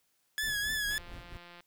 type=tone with vibrato; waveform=sawtooth; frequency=1701 Hz; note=G#6; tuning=41 cents sharp; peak=-27 dBFS; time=0.38-0.98 s; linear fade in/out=0 ms; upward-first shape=triangle; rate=3.6 Hz; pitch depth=64 cents each way
type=noise with tremolo; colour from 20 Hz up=brown; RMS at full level=-44 dBFS; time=0.43-1.37 s; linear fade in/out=0 ms; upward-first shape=sine; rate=4.5 Hz; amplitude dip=65%
type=click train; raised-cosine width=0.3 ms; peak=-35 dBFS; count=122; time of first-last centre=0.91-1.605 s; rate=174 Hz
effects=white hiss -74 dBFS RMS until 1.66 s